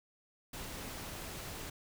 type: noise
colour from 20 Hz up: pink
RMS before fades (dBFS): -44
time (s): 0.53-1.7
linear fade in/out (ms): 5
effects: none